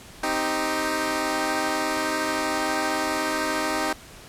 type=chord; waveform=10% pulse; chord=C minor; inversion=none; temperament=equal; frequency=261.6 / 311.1 / 392 Hz; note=C4 / Eb4 / G4; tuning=0 / 0 / 0 cents; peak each=-22 / -17 / -22 dBFS; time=0.23-3.93 s; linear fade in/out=5 ms; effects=pink hiss -45 dBFS RMS until 4.28 s + low-pass 12000 Hz 12 dB/octave